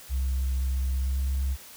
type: tone with pitch glide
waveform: sine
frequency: 65.41 to 66.9 Hz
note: C2 to C2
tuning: 0 to +39 cents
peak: -22 dBFS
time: 0.09-1.57 s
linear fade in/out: 50 ms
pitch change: +39 cents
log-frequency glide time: 1.04-1.23 s
effects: tanh soft clip ceiling -22 dBFS + white hiss -47 dBFS RMS until 1.76 s